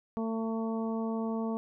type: harmonic tone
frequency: 224.4 Hz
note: A3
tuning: 34 cents sharp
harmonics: 1 / 2 / 3 / 4 / 5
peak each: -31 / -37 / -41 / -43 / -45 dBFS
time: 0.17-1.57 s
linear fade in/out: 0 ms
effects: none